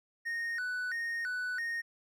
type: tone with vibrato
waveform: triangle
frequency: 1661.2 Hz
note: G#6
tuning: in tune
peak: -31 dBFS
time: 0.25-1.82 s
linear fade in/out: 20 ms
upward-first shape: square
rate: 1.5 Hz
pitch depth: 190 cents each way
effects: none